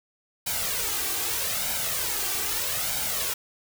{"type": "noise with flanger", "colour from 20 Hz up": "white", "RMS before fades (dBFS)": -28, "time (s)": [0.46, 3.34], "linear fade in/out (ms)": 10, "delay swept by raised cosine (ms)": [1.3, 2.6], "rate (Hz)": 0.8, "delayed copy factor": 0.65, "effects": []}